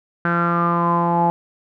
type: tone with low-pass filter sweep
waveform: sawtooth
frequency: 171.3 Hz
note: F3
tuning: 33 cents flat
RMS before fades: -18 dBFS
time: 0.25-1.3 s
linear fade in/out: 0 ms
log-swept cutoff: 1500 to 830 Hz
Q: 9.4
effects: none